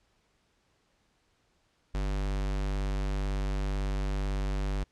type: tone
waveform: square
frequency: 49 Hz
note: G1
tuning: in tune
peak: -29 dBFS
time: 1.94-4.84 s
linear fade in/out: 10 ms
effects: pink hiss -71 dBFS RMS until 4.91 s + low-pass 7000 Hz 12 dB/octave